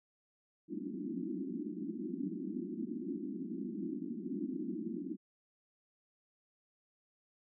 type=band-pass noise; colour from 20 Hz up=white; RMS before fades=-40 dBFS; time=0.68-5.17 s; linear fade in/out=50 ms; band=180 to 350 Hz; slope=96 dB/octave; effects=none